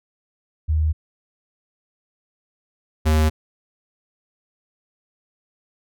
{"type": "tone pair in turn", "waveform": ["sine", "square"], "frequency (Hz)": [77.78, 77.78], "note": ["D#2", "D#2"], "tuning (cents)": [0, 0], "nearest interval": "unison", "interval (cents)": 0, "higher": "neither", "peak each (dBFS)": [-16, -15], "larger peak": "second", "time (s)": [[0.68, 0.93], [3.05, 3.3]], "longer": "neither", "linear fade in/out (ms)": 20, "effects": []}